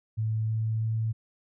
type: tone with pitch steps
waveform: sine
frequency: 110 / 110.7 / 111.41 Hz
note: A2 / A2 / A2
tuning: 0 / +11 / +22 cents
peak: -25 dBFS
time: 0.17-1.13 s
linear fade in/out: 20 ms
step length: 320 ms
effects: none